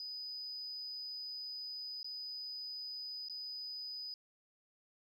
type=tone with dropouts; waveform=sine; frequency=4983 Hz; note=D#8; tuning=2 cents sharp; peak=-40 dBFS; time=0-4.14 s; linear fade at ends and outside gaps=1 ms; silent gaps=2.03-2.044 / 3.285-3.297 s; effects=tanh soft clip ceiling -37 dBFS + MP3 96 kbps